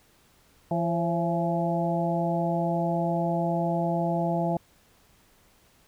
harmonic tone with a mistuned harmonic, 169.1 Hz, E3, 44 cents sharp, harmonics 1 / 2 / 3 / 4 / 5, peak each -27 / -32 / -34 / -28 / -33 dBFS, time 0.71-4.57 s, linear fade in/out 2 ms, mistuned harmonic 3, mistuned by +74 cents, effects pink hiss -61 dBFS RMS until 5.87 s

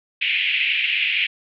pink band-pass noise, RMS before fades -21 dBFS, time 0.21-1.27 s, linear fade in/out 10 ms, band 2200 to 3000 Hz, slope 48 dB/octave, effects none

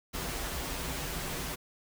pink noise with comb filter, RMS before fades -36 dBFS, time 0.13-1.56 s, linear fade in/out 20 ms, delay 9.4 ms, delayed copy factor -0.65, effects none

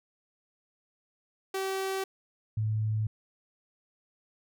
sawtooth / sine tone pair in turn, 384.4 / 108.43 Hz, G4 / A2, -34 / -25 cents, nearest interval octave + minor seventh, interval 2191 cents, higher first, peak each -26 dBFS, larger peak neither, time 1.54-2.04 / 2.57-3.07 s, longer neither, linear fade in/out 5 ms, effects none

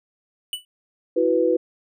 square tone with exponential decay, 2968 Hz, F#7, 5 cents sharp, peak -22 dBFS, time 0.53-0.65 s, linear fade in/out 1 ms, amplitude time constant 26 ms
sine chord, E suspended second, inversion none, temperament equal, 329.6 / 370 / 493.9 Hz, E4 / F#4 / B4, 0 / 0 / 0 cents, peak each -22 / -22 / -19 dBFS, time 1.16-1.57 s, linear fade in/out 10 ms
effects none

